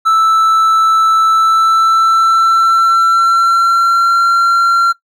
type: tone with pitch glide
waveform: triangle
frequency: 1318.5 to 1371.3 Hz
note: E6 to F6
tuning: 0 to -32 cents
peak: -5 dBFS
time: 0.05-4.93 s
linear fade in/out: 20 ms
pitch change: +68 cents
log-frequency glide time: 1.29-4.25 s
effects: noise-tail reverb RT60 0.1 s tail -19 dB re dry